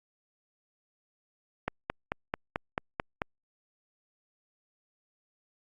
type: click train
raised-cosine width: 0.5 ms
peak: -14 dBFS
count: 8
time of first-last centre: 1.68-3.218 s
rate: 4.55 Hz
effects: Opus 48 kbps